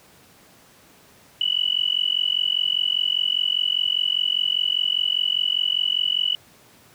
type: tone with amplitude modulation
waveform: sine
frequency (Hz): 2960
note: F#7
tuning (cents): 0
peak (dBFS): -15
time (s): 1.41-6.35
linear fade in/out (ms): 2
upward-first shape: sine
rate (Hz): 45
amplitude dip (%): 100
effects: pink hiss -52 dBFS RMS until 6.94 s + high-pass 100 Hz 12 dB/octave